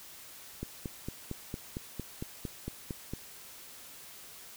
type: click train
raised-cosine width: 3 ms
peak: -23 dBFS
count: 12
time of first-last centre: 0.63-3.136 s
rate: 4.39 Hz
effects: white hiss -50 dBFS RMS until 4.56 s